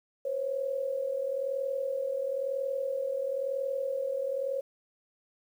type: tone pair together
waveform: sine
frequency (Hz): 504 / 545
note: B4 / C#5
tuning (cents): +35 / -29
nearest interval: minor second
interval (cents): 136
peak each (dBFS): -35 / -30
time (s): 0.25-4.61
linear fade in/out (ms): 5
effects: 10-bit